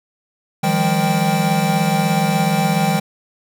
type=tone cluster; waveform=square; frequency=157.3 / 174.1 / 201.2 / 782 Hz; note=D#3 / F3 / G3 / G5; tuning=+19 / -5 / +45 / -4 cents; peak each=-21 dBFS; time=0.63-3 s; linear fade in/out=10 ms; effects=none